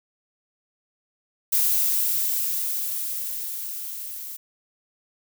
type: noise with level ramp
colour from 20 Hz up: violet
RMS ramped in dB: -20 to -36 dBFS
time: 1.52-4.37 s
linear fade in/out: 10 ms
effects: none